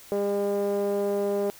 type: tone with low-pass filter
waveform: 5% pulse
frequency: 201.7 Hz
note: G3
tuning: 50 cents sharp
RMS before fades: -26 dBFS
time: 0.12-1.5 s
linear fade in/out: 0 ms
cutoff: 490 Hz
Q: 5.4
effects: white hiss -49 dBFS RMS until 1.59 s